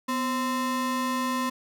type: ring-modulated tone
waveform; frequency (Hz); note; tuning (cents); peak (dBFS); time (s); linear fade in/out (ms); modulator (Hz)
square; 392; G4; 0; -23; 0.08-1.5; 10; 642
effects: none